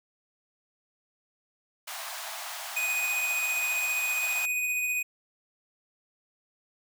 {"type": "high-pass noise", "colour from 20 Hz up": "pink", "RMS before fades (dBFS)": -38, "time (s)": [1.87, 4.46], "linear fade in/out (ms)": 10, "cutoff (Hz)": 630, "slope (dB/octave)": 96}
{"type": "tone with tremolo", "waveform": "square", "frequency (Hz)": 2489, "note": "D#7", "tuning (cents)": 0, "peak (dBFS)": -26, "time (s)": [2.76, 5.03], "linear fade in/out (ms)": 10, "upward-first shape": "triangle", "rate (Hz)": 15, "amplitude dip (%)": 30}
{"effects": []}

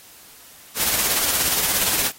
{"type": "noise with tremolo", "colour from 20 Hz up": "white", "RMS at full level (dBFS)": -19, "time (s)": [0.75, 2.12], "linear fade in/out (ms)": 50, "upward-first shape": "sine", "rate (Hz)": 17, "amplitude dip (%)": 40, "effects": ["white hiss -46 dBFS RMS until 2.18 s", "AAC 48 kbps"]}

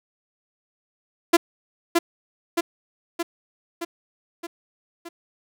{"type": "tone with echo", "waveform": "sawtooth", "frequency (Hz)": 340, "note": "F4", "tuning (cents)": -46, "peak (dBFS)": -7, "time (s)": [1.33, 1.37], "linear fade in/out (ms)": 10, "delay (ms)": 620, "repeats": 6, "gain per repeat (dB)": -4, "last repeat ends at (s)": 5.09, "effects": []}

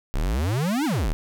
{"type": "exponential two-way sweep", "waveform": "square", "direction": "up then down", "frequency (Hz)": [30.87, 329.6, 30.87], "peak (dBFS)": -22, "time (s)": [0.14, 1.13], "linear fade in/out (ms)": 0, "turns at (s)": 0.85, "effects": []}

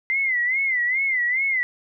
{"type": "tone with vibrato", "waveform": "sine", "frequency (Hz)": 2051, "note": "C7", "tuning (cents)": -35, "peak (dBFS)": -19, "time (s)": [0.1, 1.63], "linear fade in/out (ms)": 0, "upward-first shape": "sine", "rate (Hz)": 2.4, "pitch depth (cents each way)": 120, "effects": []}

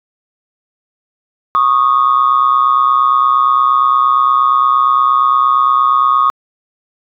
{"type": "tone pair together", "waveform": "sine", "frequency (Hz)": [1105.4, 1234], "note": ["C#6", "D#6"], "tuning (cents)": [-5, -15], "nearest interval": "major second", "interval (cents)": 190, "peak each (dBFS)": -10, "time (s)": [1.55, 6.3], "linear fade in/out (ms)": 0, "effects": ["tanh soft clip ceiling -2 dBFS"]}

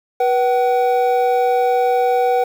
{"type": "tone pair together", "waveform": "triangle", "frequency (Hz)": [487.5, 758.8], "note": ["B4", "F#5"], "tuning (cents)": [-23, 43], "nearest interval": "minor sixth", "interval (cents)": 766, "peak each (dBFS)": -14, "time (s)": [0.2, 2.44], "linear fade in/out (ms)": 5, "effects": ["7-bit"]}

